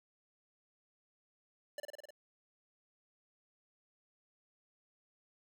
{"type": "tone with echo", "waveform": "square", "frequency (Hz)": 587, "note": "D5", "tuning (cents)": -1, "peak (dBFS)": -40, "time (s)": [1.78, 1.8], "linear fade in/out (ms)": 2, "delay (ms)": 51, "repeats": 6, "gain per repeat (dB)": -2, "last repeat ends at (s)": 2.106, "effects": []}